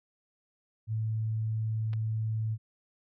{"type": "tone", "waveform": "sine", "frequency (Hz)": 110.2, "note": "A2", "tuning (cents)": 3, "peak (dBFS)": -28, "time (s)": [0.87, 2.58], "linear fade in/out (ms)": 50}
{"type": "clicks", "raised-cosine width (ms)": 0.3, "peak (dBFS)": -33, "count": 2, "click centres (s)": [1.932, 1.936]}
{"effects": []}